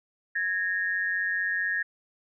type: tone pair together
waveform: sine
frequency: 1660 / 1844.4 Hz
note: G#6 / A#6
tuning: -1 / -19 cents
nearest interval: major second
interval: 182 cents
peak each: -28 dBFS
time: 0.35-1.83 s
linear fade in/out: 10 ms
effects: none